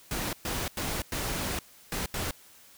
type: noise bursts at uneven times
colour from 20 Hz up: pink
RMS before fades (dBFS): -32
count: 6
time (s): 0.11-0.33 / 0.45-0.68 / 0.77-1.02 / 1.12-1.59 / 1.92-2.06 / 2.14-2.31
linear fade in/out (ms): 2
effects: white hiss -55 dBFS RMS until 2.77 s